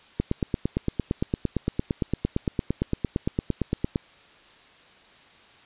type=click train; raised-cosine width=3 ms; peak=-10 dBFS; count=34; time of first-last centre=0.2-3.959 s; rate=8.78 Hz; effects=white hiss -53 dBFS RMS until 5.65 s + resampled to 8000 Hz